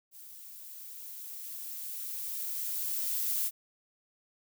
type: noise with level ramp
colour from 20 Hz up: violet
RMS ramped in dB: -50 to -30 dBFS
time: 0.11-3.51 s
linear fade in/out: 50 ms
effects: none